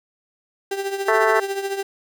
35% pulse tone with tremolo, 393.1 Hz, G4, 5 cents sharp, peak -19 dBFS, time 0.71-1.83 s, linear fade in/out 5 ms, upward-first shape triangle, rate 14 Hz, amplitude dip 70%
harmonic tone, 220 Hz, A3, in tune, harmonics 2 / 3 / 4 / 5 / 6 / 7 / 8 / 9, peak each -20 / -22 / -23 / -24 / -25 / -25 / -26 / -27 dBFS, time 1.08-1.4 s, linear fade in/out 5 ms
effects none

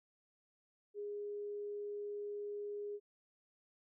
sine tone, 411.8 Hz, G#4, 15 cents flat, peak -40 dBFS, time 0.94-3 s, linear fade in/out 50 ms, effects none

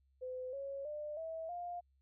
sine tone with pitch steps, 509 / 551.9 / 598.4 / 648.8 / 703.4 Hz, C5 / C#5 / D5 / E5 / F5, -48 / -8 / +32 / -28 / +12 cents, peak -40 dBFS, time 0.21-1.81 s, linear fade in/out 20 ms, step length 320 ms, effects added 67 Hz sine -70 dBFS peak until 2.01 s

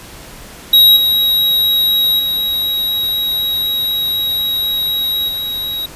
square tone with level steps, 3826 Hz, A#7, 44 cents sharp, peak -5 / -11 / -15 / -19 dBFS, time 0.73-5.86 s, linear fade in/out 5 ms, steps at 0.96 / 2.19 / 5.28 s, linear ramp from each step 10 ms, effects pink hiss -35 dBFS RMS until 5.95 s + resampled to 32000 Hz

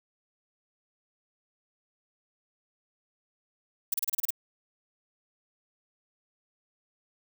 violet noise bursts, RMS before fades -27 dBFS, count 8, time 3.92-4.305 s, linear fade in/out 5 ms, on 21 ms, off 31 ms, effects none

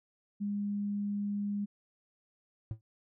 sine tone, 203.8 Hz, G#3, 32 cents flat, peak -31 dBFS, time 0.4-1.66 s, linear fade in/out 20 ms
triangle tone with exponential decay, 110 Hz, A2, in tune, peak -28 dBFS, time 2.71-2.81 s, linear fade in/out 0 ms, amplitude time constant 20 ms
effects none

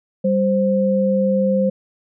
sine tone pair together, 196 / 523.3 Hz, G3 / C5, 0 / 0 cents, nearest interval octave + perfect fourth, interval 1700 cents, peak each -17 dBFS, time 0.24-1.7 s, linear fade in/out 10 ms, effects none

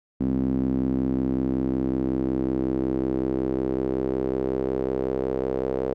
sawtooth tone with band-pass filter sweep, 65.41 Hz, C2, in tune, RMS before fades -25 dBFS, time 0.2-5.94 s, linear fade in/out 10 ms, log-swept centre 250 to 460 Hz, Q 3.6, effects none

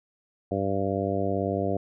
harmonic tone, 98 Hz, G2, in tune, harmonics 1 / 2 / 3 / 4 / 5 / 6 / 7, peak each -32 / -32 / -32 / -32 / -32 / -32 / -32 dBFS, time 0.51-1.77 s, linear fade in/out 5 ms, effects none

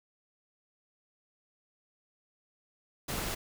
pink noise, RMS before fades -35 dBFS, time 3.08-3.35 s, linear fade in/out 10 ms, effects none

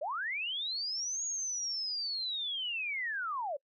sine linear two-way sweep, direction up then down, 532 to 6730 to 532 Hz, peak -33 dBFS, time 0.01-3.57 s, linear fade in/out 10 ms, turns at 1.24 s, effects noise-tail reverb RT60 0.1 s tail -25 dB re dry

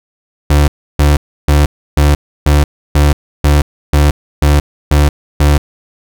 35% pulse tone bursts, 73.1 Hz, D2, 7 cents flat, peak -4 dBFS, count 11, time 0.5-5.58 s, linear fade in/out 5 ms, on 180 ms, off 310 ms, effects none

